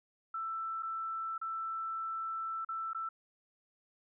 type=tone with dropouts; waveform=sine; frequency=1328 Hz; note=E6; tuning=12 cents sharp; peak=-35 dBFS; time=0.34-3.09 s; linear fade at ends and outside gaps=5 ms; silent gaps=0.825-0.83 / 1.38-1.414 / 2.648-2.688 / 2.933-2.947 s; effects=none